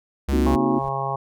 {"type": "tone", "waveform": "square", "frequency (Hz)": 68.7, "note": "C#2", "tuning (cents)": -15, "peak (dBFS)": -21, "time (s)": [0.28, 0.56], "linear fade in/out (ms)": 10}
{"type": "chord", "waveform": "sine", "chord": "C half-diminished seventh", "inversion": "third", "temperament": "equal", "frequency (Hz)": [233.1, 261.6, 311.1, 370], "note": ["Bb3", "C4", "Eb4", "Gb4"], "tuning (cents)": [0, 0, 0, 0], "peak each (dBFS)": -24, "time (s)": [0.32, 0.79], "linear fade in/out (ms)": 10}
{"type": "noise with exponential growth", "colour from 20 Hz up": "brown", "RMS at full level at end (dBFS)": -39, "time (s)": [0.38, 0.89], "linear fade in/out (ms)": 5, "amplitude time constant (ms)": 110}
{"type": "harmonic tone", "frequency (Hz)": 136.3, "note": "C#3", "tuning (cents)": -29, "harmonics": [1, 3, 4, 5, 6, 7, 8], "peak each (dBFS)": [-30, -34, -34, -31, -28, -32, -29], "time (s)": [0.46, 1.16], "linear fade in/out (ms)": 5}
{"effects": []}